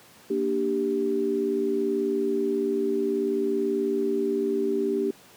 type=chord; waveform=sine; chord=G minor; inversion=first; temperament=equal; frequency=233.1 / 293.7 / 392 Hz; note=Bb3 / D4 / G4; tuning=0 / 0 / 0 cents; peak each=-30 / -29 / -24 dBFS; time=0.3-5.11 s; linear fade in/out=5 ms; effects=pink hiss -52 dBFS RMS until 5.36 s + high-pass 150 Hz 12 dB/octave